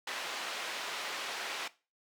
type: band-pass noise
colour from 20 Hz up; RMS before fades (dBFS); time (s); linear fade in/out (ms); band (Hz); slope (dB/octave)
white; -39; 0.07-1.68; 5; 450 to 3400; 12
effects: noise-tail reverb RT60 0.3 s tail -18 dB re dry